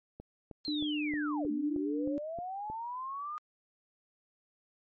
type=click train; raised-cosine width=2 ms; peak=-31 dBFS; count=9; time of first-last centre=0.2-2.7 s; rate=3.2 Hz
type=linear two-way sweep; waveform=sine; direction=down then up; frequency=4252 to 212.9 to 1234 Hz; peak=-36 dBFS; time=0.65-3.38 s; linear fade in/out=0 ms; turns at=1.51 s
type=tone with pitch glide; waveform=sine; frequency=299.2 to 294.1 Hz; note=D4 to D4; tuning=+32 to +3 cents; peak=-31 dBFS; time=0.68-2.18 s; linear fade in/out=0 ms; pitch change=-29 cents; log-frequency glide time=1.03-1.87 s
effects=MP3 32 kbps